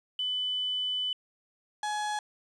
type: tone pair in turn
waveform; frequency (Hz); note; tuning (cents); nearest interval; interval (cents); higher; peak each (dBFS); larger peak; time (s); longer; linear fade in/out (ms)
sine / 35% pulse; 3000 / 841.8; F#7 / G#5; +23 / +23; octave + minor seventh; 2200; first; -28; neither; 0.19-1.13 / 1.83-2.19; first; 2
effects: resampled to 22050 Hz + 10-bit